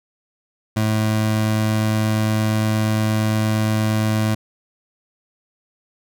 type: tone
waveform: 25% pulse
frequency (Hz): 108.6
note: A2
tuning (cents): -22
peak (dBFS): -13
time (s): 0.76-4.35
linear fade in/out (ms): 10
effects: none